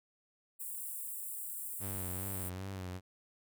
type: high-pass noise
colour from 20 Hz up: white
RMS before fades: -42 dBFS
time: 0.59-2.5 s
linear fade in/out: 20 ms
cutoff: 7700 Hz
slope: 96 dB/octave
type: tone with vibrato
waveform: sawtooth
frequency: 94 Hz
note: F#2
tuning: 28 cents sharp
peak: -36 dBFS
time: 1.79-3.01 s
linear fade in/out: 50 ms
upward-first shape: sine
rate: 2.5 Hz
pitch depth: 67 cents each way
effects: none